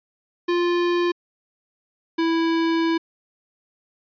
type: tone pair in turn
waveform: square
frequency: 349.2 / 329.6 Hz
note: F4 / E4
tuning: 0 / 0 cents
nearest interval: minor second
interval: 100 cents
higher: first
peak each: -19 dBFS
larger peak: neither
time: 0.48-1.12 / 2.18-2.98 s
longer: second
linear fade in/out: 10 ms
effects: resampled to 11025 Hz